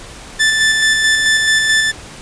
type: tone with tremolo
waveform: sawtooth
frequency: 1760 Hz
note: A6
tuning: in tune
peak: -6 dBFS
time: 0.39-1.92 s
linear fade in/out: 20 ms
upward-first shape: square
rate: 4.6 Hz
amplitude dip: 30%
effects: pink hiss -34 dBFS RMS until 2.21 s + resampled to 22050 Hz